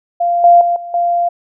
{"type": "tone with level steps", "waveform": "sine", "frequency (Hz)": 694, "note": "F5", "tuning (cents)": -11, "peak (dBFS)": [-11, -3, -11, -24, -11], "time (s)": [0.2, 1.29], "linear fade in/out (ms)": 10, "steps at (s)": [0.44, 0.61, 0.76, 0.94], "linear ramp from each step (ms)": 2, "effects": []}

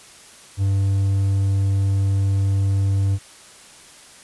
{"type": "tone", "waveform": "triangle", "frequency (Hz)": 98, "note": "G2", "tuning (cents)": 0, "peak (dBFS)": -14, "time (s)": [0.57, 3.19], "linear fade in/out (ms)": 50, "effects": ["white hiss -45 dBFS RMS until 4.23 s", "resampled to 24000 Hz"]}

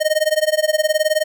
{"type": "tone with tremolo", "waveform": "square", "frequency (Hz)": 618, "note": "D#5", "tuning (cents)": -12, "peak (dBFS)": -12, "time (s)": [0, 1.24], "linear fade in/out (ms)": 20, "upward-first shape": "sine", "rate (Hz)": 19, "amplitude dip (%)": 95, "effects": []}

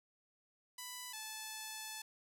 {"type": "tone pair in turn", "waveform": "5% pulse", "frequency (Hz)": [993, 870.8], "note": ["B5", "A5"], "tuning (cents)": [9, -18], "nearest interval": "major second", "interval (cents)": 227, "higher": "first", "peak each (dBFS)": [-33, -32], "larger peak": "second", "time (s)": [[0.78, 1.13], [1.13, 2.02]], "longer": "second", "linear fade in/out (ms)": 5, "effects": []}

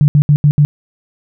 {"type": "tone bursts at uneven times", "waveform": "sine", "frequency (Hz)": 146.8, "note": "D3", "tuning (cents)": 0, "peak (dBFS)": -5, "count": 5, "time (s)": [[0.01, 0.08], [0.15, 0.22], [0.29, 0.36], [0.44, 0.51], [0.58, 0.65]], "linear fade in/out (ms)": 0, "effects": []}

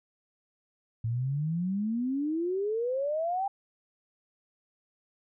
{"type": "exponential sweep", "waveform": "sine", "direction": "up", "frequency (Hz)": [110.4, 806], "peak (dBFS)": -27, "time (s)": [1.04, 3.48], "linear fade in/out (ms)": 5, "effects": []}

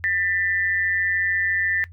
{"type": "tone pair together", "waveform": "sine", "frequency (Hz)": [1789.4, 1975.5], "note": ["A6", "B6"], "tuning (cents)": [29, 0], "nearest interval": "major second", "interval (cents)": 171, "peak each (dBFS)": [-21, -25], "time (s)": [0.04, 1.84], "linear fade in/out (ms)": 0, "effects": ["noise-tail reverb RT60 0.1 s tail -19 dB re dry", "added 86 Hz sine -40 dBFS peak until 1.92 s"]}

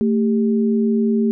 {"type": "tone pair together", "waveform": "sine", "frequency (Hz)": [222.9, 396.9], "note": ["A3", "G4"], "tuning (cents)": [23, 22], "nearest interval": "minor seventh", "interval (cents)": 999, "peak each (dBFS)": [-15, -21], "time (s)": [0.01, 1.31], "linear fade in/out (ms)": 0, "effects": []}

